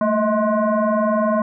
sine tone with frequency modulation, 203 Hz, G#3, 39 cents flat, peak -15 dBFS, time 0.01-1.42 s, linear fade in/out 2 ms, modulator 426 Hz, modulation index 2.1, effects none

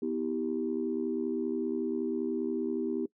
sine chord, E minor, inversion second, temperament equal with one note detuned, 246.9 / 321.5 / 392 Hz, B3 / E4 / G4, 0 / -43 / 0 cents, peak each -33 dBFS, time 0.02-3.06 s, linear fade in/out 5 ms, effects noise-tail reverb RT60 0.1 s tail -21 dB re dry + tanh soft clip ceiling -20 dBFS

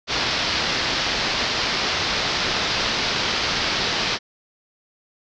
white low-pass noise, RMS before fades -23 dBFS, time 0.07-4.19 s, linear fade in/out 50 ms, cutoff 5300 Hz, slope 48 dB/octave, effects none

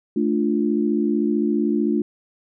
sine chord, D minor, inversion second, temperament equal, 220 / 293.7 / 349.2 Hz, A3 / D4 / F4, 0 / 0 / 0 cents, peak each -21 / -22 / -23 dBFS, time 0.16-2.02 s, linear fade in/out 5 ms, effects none

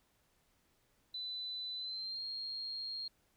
sine tone with pitch glide, 4000 to 4238 Hz, B7 to C8, +21 to +21 cents, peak -39 dBFS, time 1.14-3.08 s, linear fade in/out 5 ms, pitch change +100 cents, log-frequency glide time 1.76-2.24 s, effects pink hiss -74 dBFS RMS until 3.36 s

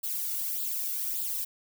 violet noise with flanger, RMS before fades -32 dBFS, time 0.03-1.45 s, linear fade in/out 10 ms, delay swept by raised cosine 0.24 to 1.44 ms, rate 1.7 Hz, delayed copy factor +0.75, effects none

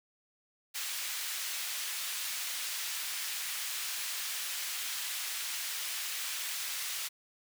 pink high-pass noise, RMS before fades -37 dBFS, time 0.74-7.09 s, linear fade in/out 20 ms, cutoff 2200 Hz, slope 12 dB/octave, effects none

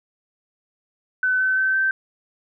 sine tone with pitch steps, 1511 / 1525 / 1539.2 / 1553.5 Hz, F#6 / G6 / G6 / G6, +36 / -48 / -32 / -16 cents, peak -17 dBFS, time 1.23-1.91 s, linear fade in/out 2 ms, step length 170 ms, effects none

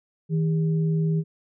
sine tone pair together, 160 / 403.2 Hz, D#3 / G4, +49 / +49 cents, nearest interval octave + major third, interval 1600 cents, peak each -20 / -32 dBFS, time 0.29-1.24 s, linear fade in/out 50 ms, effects none

